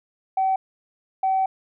sine tone pair in turn, 764 / 764 Hz, G5 / G5, -45 / -45 cents, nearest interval unison, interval 0 cents, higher neither, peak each -17 dBFS, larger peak neither, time 0.37-0.56 / 1.23-1.46 s, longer second, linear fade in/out 5 ms, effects tanh soft clip ceiling -14 dBFS

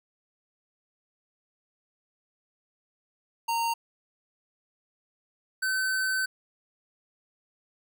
square tone pair in turn, 924 / 1528.8 Hz, A#5 / G6, -16 / -44 cents, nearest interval major sixth, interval 872 cents, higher second, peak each -26 dBFS, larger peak neither, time 3.48-3.74 / 5.62-6.26 s, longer second, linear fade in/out 10 ms, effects none

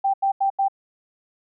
sine tone bursts, 784 Hz, G5, in tune, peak -17 dBFS, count 4, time 0.04-0.684 s, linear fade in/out 10 ms, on 98 ms, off 84 ms, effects none

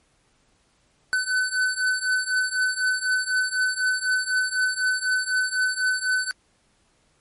square beating tone pair, 1508 / 1512 Hz, F#6 / F#6, +32 / +37 cents, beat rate 4 Hz, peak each -26 / -24 dBFS, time 1.13-6.31 s, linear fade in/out 0 ms, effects pink hiss -64 dBFS RMS until 7.2 s + MP3 48 kbps

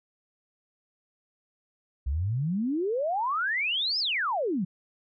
sine exponential two-way sweep, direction up then down, 62.3 to 5330 to 165.8 Hz, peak -25 dBFS, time 2.06-4.65 s, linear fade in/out 10 ms, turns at 3.99 s, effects none

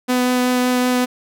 sawtooth tone with vibrato, 250 Hz, B3, 21 cents sharp, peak -11 dBFS, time 0.08-1.06 s, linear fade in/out 20 ms, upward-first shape triangle, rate 5.3 Hz, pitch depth 9 cents each way, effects none

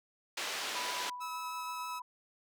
white band-pass noise, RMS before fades -38 dBFS, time 0.37-1.1 s, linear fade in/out 5 ms, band 410 to 4600 Hz, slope 12 dB/octave
sine tone with tremolo, 987.8 Hz, B5, in tune, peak -38 dBFS, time 0.75-2.02 s, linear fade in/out 5 ms, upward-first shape triangle, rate 8.7 Hz, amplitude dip 35%
sawtooth tone with vibrato, 1295 Hz, E6, 31 cents flat, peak -37 dBFS, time 1.2-2 s, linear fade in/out 20 ms, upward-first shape sine, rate 6.3 Hz, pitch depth 8 cents each way
effects none

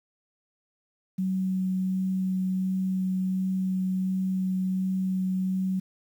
sine tone with vibrato, 187.5 Hz, F#3, 23 cents sharp, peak -24 dBFS, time 1.18-5.8 s, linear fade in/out 10 ms, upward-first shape sine, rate 1.4 Hz, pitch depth 8 cents each way, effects 9-bit

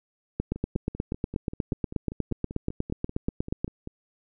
two click trains, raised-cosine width 3 ms, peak -13 / -23 dBFS, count 28 / 18, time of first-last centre 0.4-3.645 / 0.56-3.874 s, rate 8.32 / 5.13 Hz, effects none

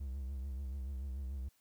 triangle tone with vibrato, 66.8 Hz, C2, 36 cents sharp, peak -36 dBFS, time 0-1.49 s, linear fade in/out 10 ms, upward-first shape triangle, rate 6.9 Hz, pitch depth 120 cents each way, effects white hiss -73 dBFS RMS until 1.6 s

